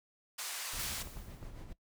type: band-pass noise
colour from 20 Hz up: white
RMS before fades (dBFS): -41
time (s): 0.38-1.03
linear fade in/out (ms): 10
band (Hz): 750 to 9700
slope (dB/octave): 12
type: noise with tremolo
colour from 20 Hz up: brown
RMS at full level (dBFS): -45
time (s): 0.73-1.73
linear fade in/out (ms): 5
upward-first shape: sine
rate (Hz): 7.2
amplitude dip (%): 50
type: noise with exponential decay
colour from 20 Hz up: white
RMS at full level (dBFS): -39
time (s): 0.79-1.62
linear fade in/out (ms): 5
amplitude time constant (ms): 180
type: clicks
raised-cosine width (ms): 1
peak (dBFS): -36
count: 5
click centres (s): 0.982 / 1.017 / 1.073 / 1.17 / 1.428
effects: noise-tail reverb RT60 0.1 s tail -19 dB re dry